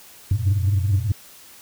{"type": "tone cluster", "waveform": "sine", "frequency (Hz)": [90, 96.1, 101, 119.8], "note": ["F#2", "G2", "G#2", "A#2"], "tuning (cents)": [-47, -34, -48, 48], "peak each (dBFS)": [-24, -19, -20, -26], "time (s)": [0.31, 1.12], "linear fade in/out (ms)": 5, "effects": ["tanh soft clip ceiling -12 dBFS", "white hiss -46 dBFS RMS until 1.61 s"]}